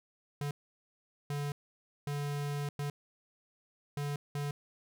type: tone bursts at uneven times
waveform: square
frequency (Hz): 144.3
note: D3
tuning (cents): -30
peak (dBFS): -34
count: 6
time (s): 0.41-0.51 / 1.3-1.52 / 2.07-2.69 / 2.79-2.9 / 3.97-4.16 / 4.35-4.51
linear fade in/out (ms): 2
effects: none